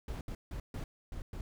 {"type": "noise bursts at uneven times", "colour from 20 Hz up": "brown", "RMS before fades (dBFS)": -40, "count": 6, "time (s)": [[0.08, 0.21], [0.28, 0.35], [0.51, 0.6], [0.74, 0.84], [1.12, 1.22], [1.33, 1.41]], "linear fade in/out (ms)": 2, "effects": []}